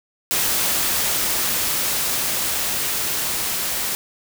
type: noise with level ramp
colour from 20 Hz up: white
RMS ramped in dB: -20 to -24 dBFS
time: 0.31-3.95 s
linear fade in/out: 0 ms
effects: none